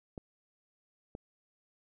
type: clicks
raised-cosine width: 2 ms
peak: -28 dBFS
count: 2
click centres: 0.178 / 1.151 s
effects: none